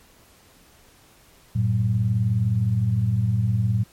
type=tone cluster; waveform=sine; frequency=94.4 / 113.9 / 188 Hz; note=F#2 / A#2 / F#3; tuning=+35 / -40 / +28 cents; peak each=-27 / -19 / -28 dBFS; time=1.55-3.84 s; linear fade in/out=10 ms; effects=pink hiss -54 dBFS RMS until 3.92 s + MP3 64 kbps